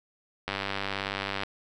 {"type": "click train", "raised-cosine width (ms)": 0.3, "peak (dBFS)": -14, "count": 95, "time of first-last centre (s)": [0.48, 1.434], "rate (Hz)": 98.5, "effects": []}